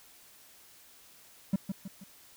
triangle tone with echo, 194.2 Hz, G3, 16 cents flat, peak -21 dBFS, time 1.53-1.56 s, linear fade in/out 5 ms, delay 160 ms, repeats 3, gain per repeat -7 dB, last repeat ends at 2.04 s, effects white hiss -57 dBFS RMS until 2.36 s

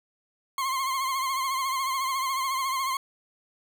40% pulse tone with vibrato, 1065 Hz, C6, 30 cents sharp, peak -25 dBFS, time 0.58-2.97 s, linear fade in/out 2 ms, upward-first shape triangle, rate 14 Hz, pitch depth 70 cents each way, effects none

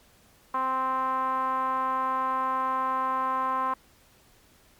5% pulse tone with low-pass filter, 261.2 Hz, C4, 3 cents flat, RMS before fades -27 dBFS, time 0.54-3.74 s, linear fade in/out 5 ms, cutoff 1100 Hz, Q 7, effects pink hiss -59 dBFS RMS until 4.79 s + MP3 96 kbps

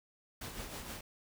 pink noise with tremolo, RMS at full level -42 dBFS, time 0.41-1.01 s, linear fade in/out 5 ms, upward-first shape triangle, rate 6.4 Hz, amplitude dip 55%, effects none

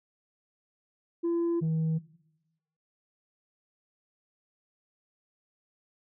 sine tone pair in turn, 339.2 / 160.08 Hz, E4 / D#3, +50 / +50 cents, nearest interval octave + minor second, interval 1300 cents, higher first, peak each -23 dBFS, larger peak neither, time 1.23-1.61 / 1.61-1.99 s, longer neither, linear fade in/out 20 ms, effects noise-tail reverb RT60 0.9 s tail -19 dB re dry + tanh soft clip ceiling -24 dBFS

